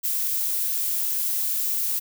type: noise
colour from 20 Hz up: violet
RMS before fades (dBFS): -25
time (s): 0.03-2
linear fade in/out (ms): 20
effects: none